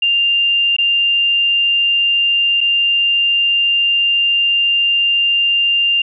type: tone with dropouts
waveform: sine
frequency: 2794 Hz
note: F7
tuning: in tune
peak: -11 dBFS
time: 0.02-6.02 s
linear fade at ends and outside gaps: 5 ms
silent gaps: 0.766-0.784 / 2.607-2.611 s
effects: none